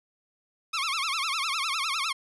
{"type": "tone with vibrato", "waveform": "15% pulse", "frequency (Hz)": 1200, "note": "D6", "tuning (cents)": 37, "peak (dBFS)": -20, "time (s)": [0.73, 2.13], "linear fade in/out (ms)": 10, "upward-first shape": "sine", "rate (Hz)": 9.9, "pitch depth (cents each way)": 210, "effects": ["resampled to 24000 Hz"]}